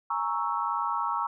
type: chord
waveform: sine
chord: A# half-diminished seventh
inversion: third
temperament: equal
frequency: 830.6 / 932.3 / 1108.7 / 1318.5 Hz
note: G#5 / A#5 / C#6 / E6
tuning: 0 / 0 / 0 / 0 cents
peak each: -36 / -30 / -31 / -32 dBFS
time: 0.1-1.27 s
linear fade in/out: 5 ms
effects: none